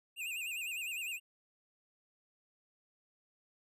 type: tone with vibrato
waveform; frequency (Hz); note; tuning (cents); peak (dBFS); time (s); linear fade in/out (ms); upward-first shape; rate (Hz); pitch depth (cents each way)
square; 2622; E7; -10; -38; 0.16-1.2; 50; sine; 9.9; 130
effects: none